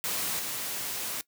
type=noise with level steps; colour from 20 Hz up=white; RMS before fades=-31 / -34 dBFS; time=0.04-1.21 s; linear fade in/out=0 ms; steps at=0.39 s; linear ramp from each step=2 ms; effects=noise-tail reverb RT60 0.1 s tail -20 dB re dry + high-pass 100 Hz 12 dB/octave